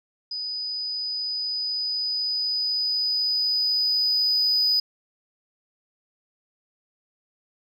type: tone with level ramp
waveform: sine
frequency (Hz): 4978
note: D#8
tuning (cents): 0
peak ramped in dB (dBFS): -28 to -16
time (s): 0.31-4.8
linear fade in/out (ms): 5
effects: tanh soft clip ceiling -16 dBFS